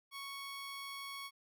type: tone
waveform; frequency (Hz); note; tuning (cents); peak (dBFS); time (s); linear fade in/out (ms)
15% pulse; 1108.7; C#6; 0; -37; 0.11-1.31; 50
effects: none